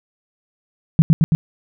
sine tone with echo, 160 Hz, D#3, 49 cents sharp, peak -5 dBFS, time 0.99-1.02 s, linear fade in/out 0 ms, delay 110 ms, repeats 3, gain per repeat -2 dB, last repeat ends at 1.35 s, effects none

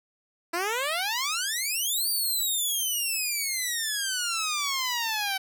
10% pulse exponential two-way sweep, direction up then down, 328.5 to 4699 to 760 Hz, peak -18 dBFS, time 0.53-5.38 s, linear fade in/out 10 ms, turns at 2.09 s, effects none

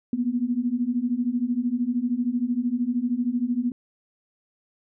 sine beating tone pair, 235.5 / 248.5 Hz, A#3 / B3, +18 / +11 cents, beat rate 13 Hz, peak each -26 / -24 dBFS, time 0.13-3.72 s, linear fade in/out 2 ms, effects none

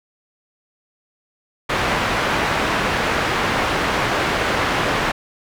white low-pass noise, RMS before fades -20 dBFS, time 1.69-5.12 s, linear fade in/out 10 ms, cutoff 1800 Hz, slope 12 dB/octave, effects none

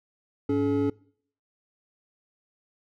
triangle tone cluster, 104.8 / 282.7 / 428.3 Hz, G#2 / C#4 / A4, +16 / +34 / -47 cents, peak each -30 / -22 / -25 dBFS, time 0.49-0.9 s, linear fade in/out 5 ms, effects noise-tail reverb RT60 0.6 s tail -24 dB re dry

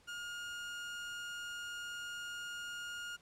30% pulse tone, 1423 Hz, F6, 32 cents sharp, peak -39 dBFS, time 0.07-3.17 s, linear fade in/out 20 ms, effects pink hiss -66 dBFS RMS until 3.21 s + low-pass 9000 Hz 12 dB/octave

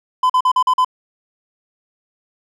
triangle tone bursts, 1014 Hz, B5, 45 cents sharp, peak -9 dBFS, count 6, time 0.23-0.847 s, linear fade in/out 5 ms, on 67 ms, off 43 ms, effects none

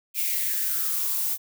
violet noise with high-pass filter sweep, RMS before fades -26 dBFS, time 0.14-1.38 s, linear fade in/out 50 ms, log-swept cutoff 2500 to 780 Hz, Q 5, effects none

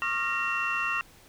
sine tone cluster, 1094 / 1209 / 1385 / 1862 / 2730 Hz, C#6 / D6 / F6 / A#6 / F7, -23 / +50 / -15 / -2 / -40 cents, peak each -33 / -35 / -32 / -32 / -29 dBFS, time 0.02-1.01 s, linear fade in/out 0 ms, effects tanh soft clip ceiling -19 dBFS + pink hiss -55 dBFS RMS until 1.28 s

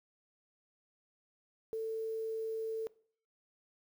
sine tone with quantisation, 444.9 Hz, A4, 19 cents sharp, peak -34 dBFS, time 1.73-2.87 s, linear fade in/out 0 ms, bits 10, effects noise-tail reverb RT60 0.5 s tail -21 dB re dry

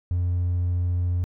triangle tone, 88.6 Hz, F2, 25 cents sharp, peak -18 dBFS, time 0.11-1.24 s, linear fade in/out 0 ms, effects tanh soft clip ceiling -16 dBFS

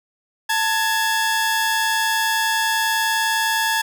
sawtooth tone pair together, 890 / 1680.1 Hz, A5 / G#6, +20 / +20 cents, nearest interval major seventh, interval 1100 cents, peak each -17 dBFS, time 0.49-3.82 s, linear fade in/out 10 ms, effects none

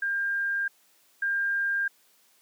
sine tone pair in turn, 1601 / 1601 Hz, G6 / G6, +36 / +36 cents, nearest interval unison, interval 0 cents, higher neither, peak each -25 / -24 dBFS, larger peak second, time 0.02-0.68 / 1.22-1.88 s, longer neither, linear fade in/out 5 ms, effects white hiss -63 dBFS RMS until 2.41 s + high-pass 200 Hz 12 dB/octave

